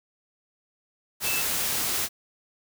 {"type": "tone in noise", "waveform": "sine", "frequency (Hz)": 2637, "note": "E7", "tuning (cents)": 0, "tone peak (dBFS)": -29, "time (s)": [1.23, 1.44], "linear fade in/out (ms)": 50, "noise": "white", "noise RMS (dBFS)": -27, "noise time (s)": [1.2, 2.09], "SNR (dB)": -5, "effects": []}